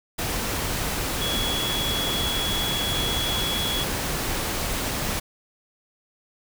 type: tone in noise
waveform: sine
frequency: 3359 Hz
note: G#7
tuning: 19 cents sharp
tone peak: -26 dBFS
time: 1.21-3.84 s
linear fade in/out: 10 ms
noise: pink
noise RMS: -27 dBFS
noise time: 0.18-5.2 s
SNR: -2 dB
effects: none